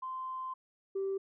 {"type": "tone pair in turn", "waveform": "sine", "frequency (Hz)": [1038, 388.8], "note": ["C6", "G4"], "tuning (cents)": [-14, -14], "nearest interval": "octave + perfect fourth", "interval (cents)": 1700, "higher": "first", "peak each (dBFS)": [-36, -30], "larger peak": "second", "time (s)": [[0.02, 0.54], [0.95, 1.18]], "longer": "first", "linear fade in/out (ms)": 10, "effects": ["tanh soft clip ceiling -28 dBFS"]}